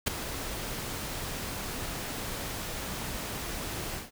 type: noise with ADSR envelope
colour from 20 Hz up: pink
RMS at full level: -24 dBFS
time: 0.06-4.11 s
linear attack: 16 ms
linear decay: 8 ms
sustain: -12 dB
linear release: 160 ms
effects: none